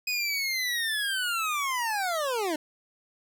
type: linear sweep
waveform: 25% pulse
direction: down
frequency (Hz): 2510 to 292.8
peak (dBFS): -23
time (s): 0.07-2.56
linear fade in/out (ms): 5
effects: none